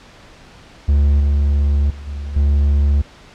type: tone with level steps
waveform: triangle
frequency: 71.5 Hz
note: D2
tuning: 46 cents flat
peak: -8 / -10 / -28 / -21 / -9 dBFS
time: 0.88-3.02 s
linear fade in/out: 10 ms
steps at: 1.2 / 1.9 / 2.07 / 2.36 s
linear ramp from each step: 5 ms
effects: pink hiss -43 dBFS RMS until 3.34 s + low-pass 5000 Hz 12 dB/octave